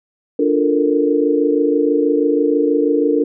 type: chord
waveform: sine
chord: Bb major seventh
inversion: first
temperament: equal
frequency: 293.7 / 349.2 / 440 / 466.2 Hz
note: D4 / F4 / A4 / Bb4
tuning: 0 / 0 / 0 / 0 cents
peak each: -16 / -21 / -19 / -17 dBFS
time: 0.39-3.24 s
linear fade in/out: 5 ms
effects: none